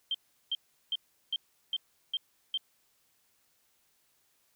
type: tone bursts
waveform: sine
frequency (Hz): 3156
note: G7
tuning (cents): +11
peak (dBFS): -28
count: 7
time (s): 0.11-2.575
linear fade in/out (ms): 2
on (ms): 35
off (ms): 370
effects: white hiss -71 dBFS RMS until 4.55 s